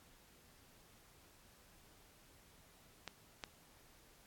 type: clicks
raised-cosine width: 0.2 ms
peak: -26 / -25 dBFS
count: 2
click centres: 3.077 / 3.438 s
effects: pink hiss -65 dBFS RMS until 4.26 s + AAC 64 kbps